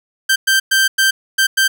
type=tone bursts at uneven times; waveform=sawtooth; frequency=1566 Hz; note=G6; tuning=2 cents flat; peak=-7 dBFS; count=6; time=0.29-0.36 / 0.47-0.6 / 0.71-0.88 / 0.98-1.11 / 1.38-1.47 / 1.57-1.68 s; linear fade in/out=10 ms; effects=none